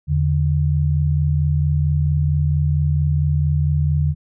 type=tone pair together; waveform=sine; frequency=82.41 / 146.84 Hz; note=E2 / D3; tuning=0 / 0 cents; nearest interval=minor seventh; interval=1000 cents; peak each=-18 / -17 dBFS; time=0.07-4.15 s; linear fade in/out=50 ms; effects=none